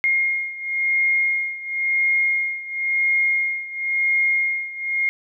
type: beating tone pair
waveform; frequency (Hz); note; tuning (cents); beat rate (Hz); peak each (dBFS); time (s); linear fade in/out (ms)
sine; 2137 / 2137.96; C7 / C7; +36 / +37; 0.96; -20 / -23; 0.04-5.09; 0
effects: none